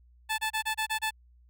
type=tone bursts; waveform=15% pulse; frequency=874 Hz; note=A5; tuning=12 cents flat; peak=-21 dBFS; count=7; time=0.29-1.109 s; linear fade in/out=20 ms; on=93 ms; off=28 ms; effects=added 60 Hz sine -56 dBFS peak until 1.49 s